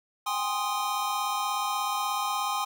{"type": "chord", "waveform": "square", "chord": "Ab major seventh", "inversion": "third", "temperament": "equal with one note detuned", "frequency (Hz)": [784, 820.6, 1046.5, 1244.5], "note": ["G5", "Ab5", "C6", "Eb6"], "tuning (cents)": [0, -21, 0, 0], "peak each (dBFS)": [-38, -33, -32, -33], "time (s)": [0.26, 2.65], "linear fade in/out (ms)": 10, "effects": []}